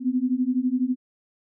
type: beating tone pair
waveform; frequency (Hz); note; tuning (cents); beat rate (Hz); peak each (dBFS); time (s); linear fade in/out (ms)
sine; 246.9 / 258.9; B3 / C4; 0 / -18; 12; -24 / -23; 0-0.96; 50
effects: none